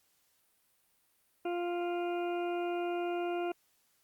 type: harmonic tone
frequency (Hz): 349.2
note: F4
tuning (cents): 0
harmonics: 1 / 2 / 3 / 4 / 6 / 7 / 8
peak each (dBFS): -33 / -37 / -50 / -46 / -57 / -49 / -51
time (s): 1.45-3.52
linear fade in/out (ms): 5
effects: white hiss -72 dBFS RMS until 4.03 s + Opus 48 kbps